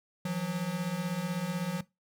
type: beating tone pair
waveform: square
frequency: 164.81 / 180.81 Hz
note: E3 / F#3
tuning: 0 / -40 cents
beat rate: 16 Hz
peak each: -37 / -32 dBFS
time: 0.25-1.81 s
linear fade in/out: 5 ms
effects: noise-tail reverb RT60 0.2 s tail -19 dB re dry